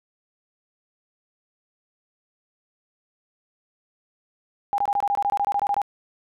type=tone bursts; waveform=sine; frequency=810 Hz; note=G#5; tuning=43 cents flat; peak=-19 dBFS; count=15; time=4.73-5.817 s; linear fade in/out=0 ms; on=51 ms; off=23 ms; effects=none